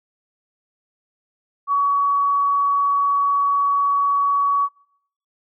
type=tone; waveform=sine; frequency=1129 Hz; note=C#6; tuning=31 cents sharp; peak=-15 dBFS; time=1.67-4.69 s; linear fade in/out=50 ms; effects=noise-tail reverb RT60 0.6 s tail -17 dB re dry